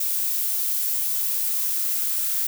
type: noise with high-pass filter sweep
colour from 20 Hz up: violet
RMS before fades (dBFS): -24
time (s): 0-2.47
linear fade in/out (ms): 5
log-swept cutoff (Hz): 410 to 1400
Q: 1.8
effects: none